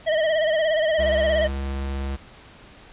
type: tone with vibrato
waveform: square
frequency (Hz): 630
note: D#5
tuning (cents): +21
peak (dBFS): -19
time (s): 0.06-1.48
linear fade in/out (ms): 20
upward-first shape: sine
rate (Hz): 17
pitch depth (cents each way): 69
type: tone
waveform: square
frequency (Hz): 68.2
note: C#2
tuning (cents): -28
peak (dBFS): -26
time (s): 0.98-2.17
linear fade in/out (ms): 20
effects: pink hiss -47 dBFS RMS until 2.92 s + resampled to 8000 Hz